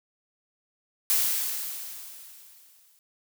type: noise with exponential decay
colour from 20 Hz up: blue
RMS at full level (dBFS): -22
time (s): 1.1-2.99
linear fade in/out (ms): 0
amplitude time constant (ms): 410
effects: none